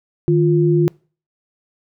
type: tone pair together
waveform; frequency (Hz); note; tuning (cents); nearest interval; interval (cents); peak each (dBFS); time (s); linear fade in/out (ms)
sine; 153.85 / 348.8; D#3 / F4; -19 / -2; octave + major second; 1417; -14; 0.28-0.88; 0
effects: noise-tail reverb RT60 0.4 s tail -26 dB re dry